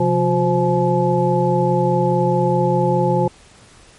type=tone cluster; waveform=sine; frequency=131.4 / 176.2 / 358.4 / 522 / 858 Hz; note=C3 / F3 / F4 / C5 / A5; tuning=+8 / +16 / +45 / -4 / -44 cents; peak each=-20 dBFS; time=0-3.28 s; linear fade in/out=5 ms; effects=pink hiss -47 dBFS RMS until 3.98 s + MP3 48 kbps